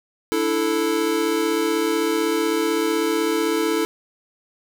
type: chord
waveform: square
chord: D suspended second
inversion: none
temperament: equal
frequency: 293.7 / 329.6 / 440 Hz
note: D4 / E4 / A4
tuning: 0 / 0 / 0 cents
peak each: -28 / -23 / -23 dBFS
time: 0.32-3.85 s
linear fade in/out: 0 ms
effects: none